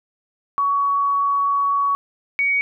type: tone pair in turn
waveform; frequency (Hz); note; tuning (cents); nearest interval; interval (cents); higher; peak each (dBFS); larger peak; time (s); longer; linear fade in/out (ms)
sine; 1124 / 2248; C#6 / C#7; +24 / +24; octave; 1200; second; -16; neither; 0.58-1.95 / 2.39-2.61; first; 0
effects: none